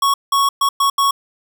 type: tone bursts at uneven times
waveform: square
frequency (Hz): 1108.7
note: C#6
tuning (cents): 0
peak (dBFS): -13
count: 5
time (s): 0.02-0.14 / 0.32-0.49 / 0.61-0.69 / 0.8-0.9 / 0.98-1.11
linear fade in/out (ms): 5
effects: none